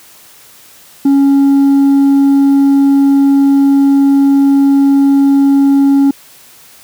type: tone with hard clipping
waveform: triangle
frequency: 277.2 Hz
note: C#4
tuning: in tune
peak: -4 dBFS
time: 1.05-6.11 s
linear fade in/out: 5 ms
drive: 1 dB
effects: white hiss -40 dBFS RMS until 6.83 s + high-pass 60 Hz 12 dB/octave